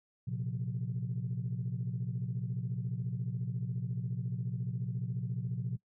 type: chord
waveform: sine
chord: Bb suspended second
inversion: none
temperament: equal with one note detuned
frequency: 116.54 / 130.81 / 176.95 Hz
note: Bb2 / C3 / F3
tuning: 0 / 0 / +23 cents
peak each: -36 / -36 / -39 dBFS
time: 0.27-5.77 s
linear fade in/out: 10 ms
effects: noise-tail reverb RT60 0.1 s tail -22 dB re dry + tanh soft clip ceiling -26 dBFS